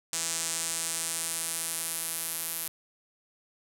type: tone with band-pass filter sweep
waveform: sawtooth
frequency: 164.81 Hz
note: E3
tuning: in tune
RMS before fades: -33 dBFS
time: 0.13-2.68 s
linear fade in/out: 0 ms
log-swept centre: 7700 to 12000 Hz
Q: 2.1
effects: none